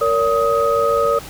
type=tone cluster; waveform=sine; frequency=463.7 / 569 / 1257 Hz; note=A#4 / C#5 / D#6; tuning=-9 / +45 / +17 cents; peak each=-18 dBFS; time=0.01-1.19 s; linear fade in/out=5 ms; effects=pink hiss -35 dBFS RMS until 1.29 s